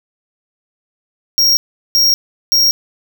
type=tone bursts; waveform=square; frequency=5588 Hz; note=F8; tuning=in tune; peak=-9 dBFS; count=3; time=1.38-2.71 s; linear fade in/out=0 ms; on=190 ms; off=380 ms; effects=8-bit